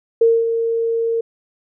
sine tone with ADSR envelope, 458.5 Hz, A#4, 29 cents flat, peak -8 dBFS, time 0.21-1.21 s, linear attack 6 ms, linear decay 230 ms, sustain -8 dB, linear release 6 ms, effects none

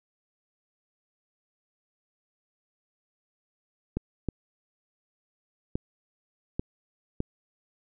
clicks, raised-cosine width 3 ms, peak -15 dBFS, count 5, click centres 3.97 / 4.287 / 5.755 / 6.595 / 7.204 s, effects none

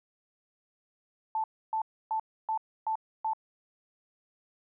sine tone bursts, 880 Hz, A5, in tune, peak -27 dBFS, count 6, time 1.35-3.334 s, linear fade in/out 2 ms, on 89 ms, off 290 ms, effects none

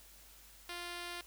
5% pulse tone with low-pass filter, 349.2 Hz, F4, in tune, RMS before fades -44 dBFS, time 0.69-1.21 s, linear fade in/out 2 ms, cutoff 9100 Hz, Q 1, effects added 50 Hz sine -62 dBFS peak until 1.26 s + white hiss -59 dBFS RMS until 1.26 s

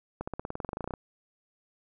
accelerating click train, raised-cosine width 1 ms, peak -20 dBFS, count 17, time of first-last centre 0.21-0.938 s, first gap 65 ms, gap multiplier 0.95, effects none

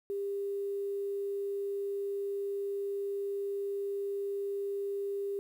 sine tone with quantisation, 400 Hz, G4, 35 cents sharp, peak -32 dBFS, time 0.1-5.39 s, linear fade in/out 0 ms, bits 10, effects none

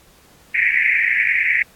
pink band-pass noise, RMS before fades -17 dBFS, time 0.54-1.63 s, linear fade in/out 10 ms, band 1800 to 2400 Hz, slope 96 dB/octave, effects pink hiss -51 dBFS RMS until 1.75 s + AAC 64 kbps

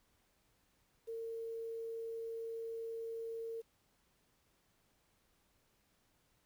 sine tone with quantisation, 455.3 Hz, A#4, 41 cents flat, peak -40 dBFS, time 1.07-3.62 s, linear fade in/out 20 ms, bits 11, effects pink hiss -75 dBFS RMS until 6.45 s

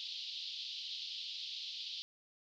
pink band-pass noise, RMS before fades -44 dBFS, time 0-2.02 s, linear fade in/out 0 ms, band 3100 to 4700 Hz, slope 48 dB/octave, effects none

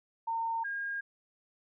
sine tone pair in turn, 912 / 1621.6 Hz, A#5 / G#6, -38 / -42 cents, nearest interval minor seventh, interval 996 cents, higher second, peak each -30 / -33 dBFS, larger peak first, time 0.27-0.64 / 0.64-1.01 s, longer neither, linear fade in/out 10 ms, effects none

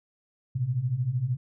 sine beating tone pair, 116.54 / 129.54 Hz, A#2 / C3, 0 / -17 cents, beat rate 13 Hz, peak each -30 / -26 dBFS, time 0.55-1.37 s, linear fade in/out 10 ms, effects none

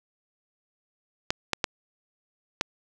clicks, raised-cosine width 0.2 ms, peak -6 dBFS, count 4, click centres 1.305 / 1.533 / 1.642 / 2.611 s, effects none

